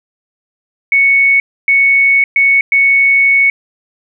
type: tone bursts at uneven times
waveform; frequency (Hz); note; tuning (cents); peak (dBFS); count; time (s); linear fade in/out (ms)
sine; 2217; C#7; 0; -6; 4; 0.92-1.4 / 1.68-2.24 / 2.36-2.61 / 2.72-3.5; 2
effects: none